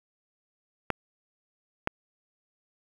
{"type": "clicks", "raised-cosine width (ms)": 0.5, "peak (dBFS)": -10, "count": 2, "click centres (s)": [0.903, 1.874], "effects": ["7-bit"]}